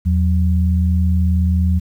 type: tone pair together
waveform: sine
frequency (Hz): 81.43 / 182.8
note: E2 / F#3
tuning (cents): -21 / -21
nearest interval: octave + major second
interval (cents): 1400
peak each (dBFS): -13 / -19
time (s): 0.05-1.8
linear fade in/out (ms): 20
effects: 8-bit